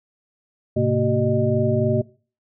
sine tone cluster, 107.4 / 130.9 / 230.1 / 379.7 / 612 Hz, A2 / C3 / A#3 / F#4 / D#5, -41 / +1 / -22 / +45 / -29 cents, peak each -23 dBFS, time 0.76-2.02 s, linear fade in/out 10 ms, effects noise-tail reverb RT60 0.4 s tail -22 dB re dry

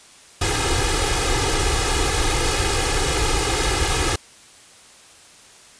pink noise with comb filter, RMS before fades -20 dBFS, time 0.41-4.16 s, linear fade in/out 5 ms, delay 2.4 ms, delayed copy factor +0.85, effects white hiss -47 dBFS RMS until 5.79 s + resampled to 22050 Hz

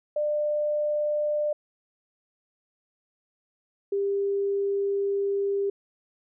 sine tone pair in turn, 597 / 398.4 Hz, D5 / G4, +28 / +28 cents, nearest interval perfect fifth, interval 700 cents, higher first, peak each -23 dBFS, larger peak neither, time 0.16-1.53 / 3.92-5.7 s, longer second, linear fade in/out 5 ms, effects none

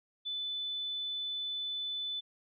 sine tone, 3500 Hz, A7, 10 cents flat, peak -34 dBFS, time 0.25-2.21 s, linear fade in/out 20 ms, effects none

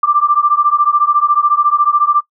sine beating tone pair, 1174.7 / 1188.7 Hz, D6 / D6, 0 / +21 cents, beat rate 14 Hz, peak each -12 dBFS, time 0.03-2.21 s, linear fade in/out 5 ms, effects noise-tail reverb RT60 0.1 s tail -22 dB re dry

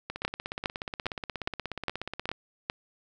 two click trains, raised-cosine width 0.3 ms, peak -18 / -12 dBFS, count 38 / 7, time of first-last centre 0.1-2.316 / 0.25-2.699 s, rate 16.7 / 2.45 Hz, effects none

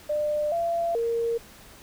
sine tone with pitch steps, 598 / 679 / 463.8 Hz, D5 / F5 / A#4, +31 / -49 / -9 cents, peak -23 dBFS, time 0.09-1.38 s, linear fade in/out 10 ms, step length 430 ms, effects pink hiss -49 dBFS RMS until 1.82 s

